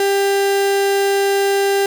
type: tone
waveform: 35% pulse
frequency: 396.4 Hz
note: G4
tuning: 19 cents sharp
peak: -12 dBFS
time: 0-1.86 s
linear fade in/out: 2 ms
effects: none